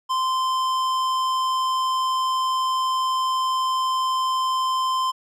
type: tone with tanh clipping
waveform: sine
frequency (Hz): 1038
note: C6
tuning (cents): -14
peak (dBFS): -22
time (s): 0.09-5.12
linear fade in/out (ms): 20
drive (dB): 15
effects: none